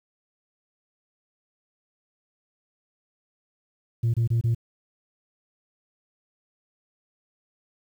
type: tone bursts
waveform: sine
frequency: 116.1 Hz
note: A#2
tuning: 7 cents flat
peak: -17 dBFS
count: 4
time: 4.03-4.548 s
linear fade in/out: 10 ms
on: 110 ms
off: 26 ms
effects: tanh soft clip ceiling -18 dBFS + 9-bit